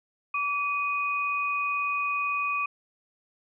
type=tone pair together; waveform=sine; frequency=1149.1 / 2489 Hz; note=D6 / D#7; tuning=-38 / 0 cents; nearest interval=octave + minor second; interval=1338 cents; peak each=-28 dBFS; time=0.34-2.66 s; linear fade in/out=5 ms; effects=none